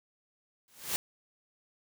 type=noise with exponential growth; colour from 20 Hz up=white; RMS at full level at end=-28 dBFS; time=0.68-0.96 s; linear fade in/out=0 ms; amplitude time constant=60 ms; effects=none